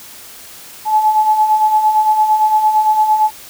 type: beating tone pair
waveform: sine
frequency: 853 / 861.8 Hz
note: G#5 / A5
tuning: +46 / -36 cents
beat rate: 8.8 Hz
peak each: -18 / -10 dBFS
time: 0.85-3.31 s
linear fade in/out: 50 ms
effects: white hiss -36 dBFS RMS until 3.49 s